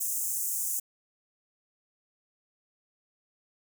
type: high-pass noise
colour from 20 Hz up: pink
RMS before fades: -31 dBFS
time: 0-0.8 s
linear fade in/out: 10 ms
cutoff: 6700 Hz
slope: 48 dB/octave
effects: none